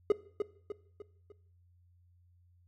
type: tone with echo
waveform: triangle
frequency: 415.3 Hz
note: G#4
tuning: in tune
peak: -19 dBFS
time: 0.1-0.12 s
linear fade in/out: 2 ms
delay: 300 ms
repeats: 4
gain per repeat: -7 dB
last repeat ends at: 1.32 s
effects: noise-tail reverb RT60 0.6 s tail -18 dB re dry + added 88 Hz sine -62 dBFS peak until 2.67 s